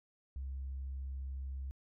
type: tone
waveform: sine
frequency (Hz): 67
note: C2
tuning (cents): +42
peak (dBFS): -37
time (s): 0.36-1.71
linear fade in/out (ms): 0
effects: tanh soft clip ceiling -35 dBFS